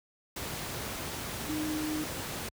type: tone in noise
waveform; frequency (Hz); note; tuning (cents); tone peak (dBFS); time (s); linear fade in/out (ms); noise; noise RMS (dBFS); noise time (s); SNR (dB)
sine; 307.5; D#4; -20; -31; 1.49-2.04; 5; pink; -37; 0.36-2.49; +3
effects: high-pass 60 Hz 12 dB/octave